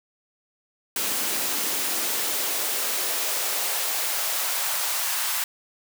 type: noise with high-pass filter sweep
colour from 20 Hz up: white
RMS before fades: -26 dBFS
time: 0.96-5.44 s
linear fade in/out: 2 ms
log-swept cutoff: 210 to 1000 Hz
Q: 1.3
effects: none